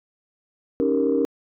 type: chord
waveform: sine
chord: Eb dominant seventh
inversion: third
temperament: equal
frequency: 277.2 / 311.1 / 392 / 466.2 Hz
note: Db4 / Eb4 / G4 / Bb4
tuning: 0 / 0 / 0 / 0 cents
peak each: -22 / -25 / -25 / -21 dBFS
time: 0.8-1.25 s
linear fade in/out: 0 ms
effects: tanh soft clip ceiling -10 dBFS